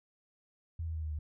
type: tone with pitch steps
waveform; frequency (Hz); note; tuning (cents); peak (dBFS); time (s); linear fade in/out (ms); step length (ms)
sine; 82.6 / 80.81 / 79.05 / 77.34 / 75.66; E2 / E2 / D#2 / D#2 / D#2; +4 / -34 / +28 / -10 / -48; -34; 0.79-1.19; 5; 80
effects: none